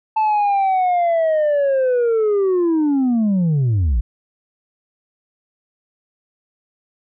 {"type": "linear sweep", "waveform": "sine", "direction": "down", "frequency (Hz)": [880, 49], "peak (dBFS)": -11, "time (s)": [0.16, 4.01], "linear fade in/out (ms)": 10, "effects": ["tanh soft clip ceiling -13 dBFS"]}